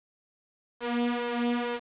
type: tone with flanger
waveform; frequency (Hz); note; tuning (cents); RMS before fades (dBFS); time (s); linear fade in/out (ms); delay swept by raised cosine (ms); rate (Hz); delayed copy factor
sawtooth; 240; B3; -49; -29; 0.8-1.8; 50; 1.9 to 3.9; 2.2; +0.65
effects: resampled to 8000 Hz + 8-bit